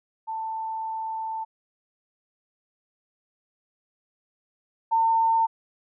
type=tone pair in turn; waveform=sine; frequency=888 / 904 Hz; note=A5 / A5; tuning=+16 / +47 cents; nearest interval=unison; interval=31 cents; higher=second; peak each=-28 / -18 dBFS; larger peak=second; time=0.27-1.45 / 4.91-5.47 s; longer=first; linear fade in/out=20 ms; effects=none